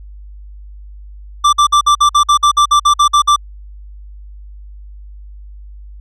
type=tone bursts; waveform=square; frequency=1174.7 Hz; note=D6; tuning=in tune; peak=-7 dBFS; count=14; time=1.44-3.362 s; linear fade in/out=10 ms; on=89 ms; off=52 ms; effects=added 50 Hz sine -31 dBFS peak until 6 s + low-pass 7000 Hz 12 dB/octave